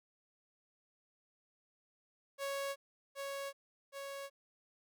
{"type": "tone with echo", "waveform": "sawtooth", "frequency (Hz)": 554.4, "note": "C#5", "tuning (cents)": 0, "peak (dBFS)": -33, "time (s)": [2.38, 2.76], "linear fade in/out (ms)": 50, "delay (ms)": 770, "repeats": 2, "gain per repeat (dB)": -3, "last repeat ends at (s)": 4.3, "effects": []}